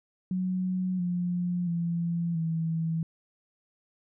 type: tone with pitch steps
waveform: sine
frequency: 184.4 / 176.99 / 169.88 / 163.05 Hz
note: F#3 / F3 / F3 / E3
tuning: -6 / +23 / -48 / -19 cents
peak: -26 dBFS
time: 0.31-3.03 s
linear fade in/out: 2 ms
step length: 680 ms
effects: none